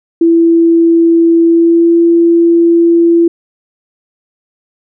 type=tone with pitch glide; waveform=sine; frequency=333.5 to 337.8 Hz; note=E4 to E4; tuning=+20 to +42 cents; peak=-4 dBFS; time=0.21-3.28 s; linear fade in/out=5 ms; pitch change=+22 cents; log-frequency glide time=1.44-1.96 s; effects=none